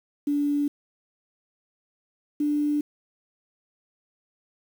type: tone pair in turn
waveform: sine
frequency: 289.2 / 294.9 Hz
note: D4 / D4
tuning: -27 / +7 cents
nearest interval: unison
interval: 34 cents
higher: second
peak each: -21 / -21 dBFS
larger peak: neither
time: 0.27-0.68 / 2.4-2.81 s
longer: neither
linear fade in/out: 5 ms
effects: 8-bit